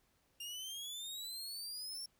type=exponential sweep; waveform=sawtooth; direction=up; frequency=2793 to 5510 Hz; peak=-40 dBFS; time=0.4-2.06 s; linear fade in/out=5 ms; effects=pink hiss -75 dBFS RMS until 2.19 s